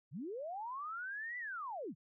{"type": "linear two-way sweep", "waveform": "sine", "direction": "up then down", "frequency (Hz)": [110, 1998, 110], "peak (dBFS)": -40, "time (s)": [0.11, 1.95], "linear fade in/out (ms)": 50, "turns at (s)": 1.38, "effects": []}